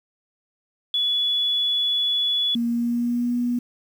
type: tone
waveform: sine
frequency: 3413 Hz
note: G#7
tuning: 47 cents sharp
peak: -19 dBFS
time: 0.94-2.55 s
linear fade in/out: 2 ms
type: tone with pitch glide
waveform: sine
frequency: 235.1 to 242.5 Hz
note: A#3 to B3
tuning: +15 to -31 cents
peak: -20 dBFS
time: 2.55-3.59 s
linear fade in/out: 5 ms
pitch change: +54 cents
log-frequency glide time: 2.67-3.34 s
effects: 8-bit